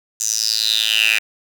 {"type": "tone with high-pass filter sweep", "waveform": "10% pulse", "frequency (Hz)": 110, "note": "A2", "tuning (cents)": 0, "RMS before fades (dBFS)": -18, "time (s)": [0.2, 1.19], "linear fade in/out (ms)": 10, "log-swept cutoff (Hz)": [6700, 2300], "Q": 6.9, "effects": []}